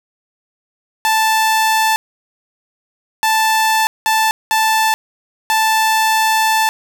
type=tone bursts at uneven times; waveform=sawtooth; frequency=880 Hz; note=A5; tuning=in tune; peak=-8 dBFS; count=5; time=1.05-1.96 / 3.23-3.87 / 4.06-4.31 / 4.51-4.94 / 5.5-6.69 s; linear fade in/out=0 ms; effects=none